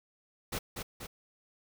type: noise with echo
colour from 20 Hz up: pink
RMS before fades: -35 dBFS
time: 0.52-0.59 s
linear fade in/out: 10 ms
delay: 240 ms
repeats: 2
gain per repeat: -4 dB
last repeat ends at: 1.07 s
effects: none